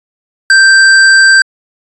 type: tone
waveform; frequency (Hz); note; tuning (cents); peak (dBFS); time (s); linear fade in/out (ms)
square; 1568; G6; 0; -3; 0.5-1.42; 2
effects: resampled to 22050 Hz